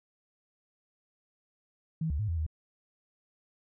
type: tone with pitch steps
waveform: sine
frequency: 160.3 / 72.3 / 106.7 / 83.6 / 78.4 Hz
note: E3 / D2 / G#2 / E2 / D#2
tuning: -48 / -27 / +47 / +25 / +14 cents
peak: -28 dBFS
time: 2.01-2.465 s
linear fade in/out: 5 ms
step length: 91 ms
effects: none